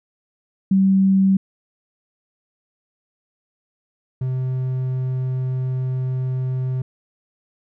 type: tone pair in turn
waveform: sine / triangle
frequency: 192.5 / 129.07 Hz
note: G3 / C3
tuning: -31 / -23 cents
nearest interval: perfect fifth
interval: 692 cents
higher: first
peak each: -12 / -18 dBFS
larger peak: first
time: 0.71-1.37 / 4.21-6.82 s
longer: second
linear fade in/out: 5 ms
effects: none